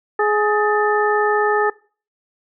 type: harmonic tone with a mistuned harmonic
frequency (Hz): 419.6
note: G#4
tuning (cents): +18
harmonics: 1 / 2 / 3 / 4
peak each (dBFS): -17 / -20 / -22 / -23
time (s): 0.19-1.7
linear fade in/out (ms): 5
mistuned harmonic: 4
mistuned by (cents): +96
effects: noise-tail reverb RT60 0.4 s tail -22 dB re dry